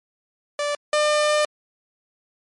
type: tone pair in turn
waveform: sawtooth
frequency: 584 / 600.4 Hz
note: D5 / D5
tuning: -10 / +38 cents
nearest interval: unison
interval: 48 cents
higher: second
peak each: -18 / -13 dBFS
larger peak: second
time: 0.59-0.75 / 0.93-1.45 s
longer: second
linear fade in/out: 2 ms
effects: low-pass 10000 Hz 12 dB/octave + MP3 48 kbps